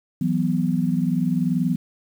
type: chord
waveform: sine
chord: E suspended second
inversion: none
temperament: just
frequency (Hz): 164.81 / 185.42 / 247.2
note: E3 / F#3 / B3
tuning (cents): 0 / +4 / +2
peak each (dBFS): -23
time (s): 0.21-1.76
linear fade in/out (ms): 5
effects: 8-bit